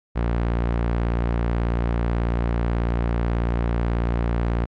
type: tone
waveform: sawtooth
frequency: 58.27 Hz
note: A#1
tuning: in tune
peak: -16 dBFS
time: 0.15-4.66 s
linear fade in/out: 20 ms
effects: low-pass 2000 Hz 12 dB/octave + AAC 64 kbps